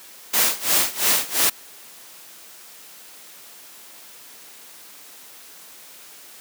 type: noise with tremolo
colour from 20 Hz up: white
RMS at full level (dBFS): -17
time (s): 0.33-1.5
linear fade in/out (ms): 10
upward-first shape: sine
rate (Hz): 2.9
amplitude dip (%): 90
effects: white hiss -44 dBFS RMS until 6.4 s + high-pass 200 Hz 12 dB/octave